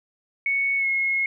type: tone with pitch glide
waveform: sine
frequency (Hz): 2217 to 2166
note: C#7 to C#7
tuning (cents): 0 to -41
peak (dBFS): -20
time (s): 0.46-1.26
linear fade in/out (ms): 2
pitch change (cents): -41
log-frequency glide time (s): 0.77-0.87
effects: none